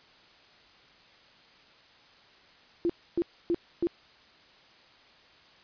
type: tone bursts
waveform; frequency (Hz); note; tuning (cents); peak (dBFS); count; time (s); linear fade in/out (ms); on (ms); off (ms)
sine; 342.5; F4; -34; -23; 4; 2.85-3.87; 0; 45; 280
effects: white hiss -57 dBFS RMS until 5.63 s + resampled to 11025 Hz